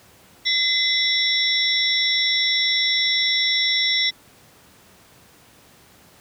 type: tone cluster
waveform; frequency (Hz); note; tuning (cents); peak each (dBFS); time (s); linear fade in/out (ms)
sine; 2040 / 3468 / 3854 / 5460; C7 / A7 / B7 / F8; -44 / -26 / -43 / -40; -23; 0.45-4.11; 20
effects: pink hiss -51 dBFS RMS until 6.2 s + high-pass 80 Hz 12 dB/octave